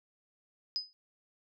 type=tone with exponential decay; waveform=sine; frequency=5010 Hz; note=D#8; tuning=11 cents sharp; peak=-27 dBFS; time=0.76-0.93 s; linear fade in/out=0 ms; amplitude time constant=35 ms; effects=none